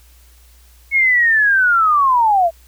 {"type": "linear sweep", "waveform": "sine", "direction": "down", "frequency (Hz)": [2200, 644], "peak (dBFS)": -10, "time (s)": [0.91, 2.51], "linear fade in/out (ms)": 50, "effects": ["added 60 Hz sine -45 dBFS peak until 2.67 s", "white hiss -52 dBFS RMS until 2.67 s"]}